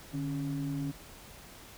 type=ring-modulated tone; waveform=triangle; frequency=212.8 Hz; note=G#3; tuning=42 cents sharp; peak=-25 dBFS; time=0.13-0.92 s; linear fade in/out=20 ms; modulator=64.2 Hz; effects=tanh soft clip ceiling -27 dBFS + pink hiss -51 dBFS RMS until 1.77 s